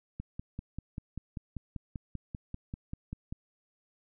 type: click train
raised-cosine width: 5 ms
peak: -25 dBFS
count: 17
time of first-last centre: 0.2-3.325 s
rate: 5.12 Hz
effects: none